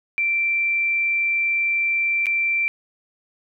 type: tone with dropouts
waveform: sine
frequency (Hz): 2349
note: D7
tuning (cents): 0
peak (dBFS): -18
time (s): 0.18-2.68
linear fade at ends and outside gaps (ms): 0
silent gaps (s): 2.258-2.267
effects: none

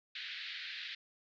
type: band-pass noise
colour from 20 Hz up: white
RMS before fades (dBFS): -44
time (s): 0.15-0.95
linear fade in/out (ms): 5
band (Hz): 1600 to 4200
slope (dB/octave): 48
effects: none

